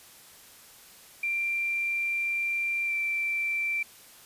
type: tone with pitch glide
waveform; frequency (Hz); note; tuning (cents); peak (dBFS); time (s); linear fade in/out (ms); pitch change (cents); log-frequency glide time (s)
sine; 2366 to 2343; D7 to D7; +12 to -5; -26; 1.23-3.83; 5; -17; 2.85-2.93
effects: white hiss -52 dBFS RMS until 4.25 s + resampled to 32000 Hz